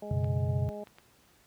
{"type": "harmonic tone", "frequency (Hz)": 207.7, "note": "G#3", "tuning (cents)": 0, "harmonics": [1, 2, 3, 4], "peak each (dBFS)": [-43, -42, -40, -48], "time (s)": [0.02, 0.84], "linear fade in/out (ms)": 5}
{"type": "chord", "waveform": "sine", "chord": "F# suspended fourth", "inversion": "none", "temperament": "just", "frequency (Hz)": [92.5, 123.33, 138.75], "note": ["F#2", "B2", "C#3"], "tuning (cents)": [0, -2, 2], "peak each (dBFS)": [-30, -30, -32], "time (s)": [0.11, 0.69], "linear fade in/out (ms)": 0}
{"type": "clicks", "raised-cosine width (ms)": 0.3, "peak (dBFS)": -34, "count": 3, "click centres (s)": [0.244, 0.872, 0.985]}
{"effects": ["pink hiss -63 dBFS RMS until 1.46 s", "high-pass 60 Hz 12 dB/octave"]}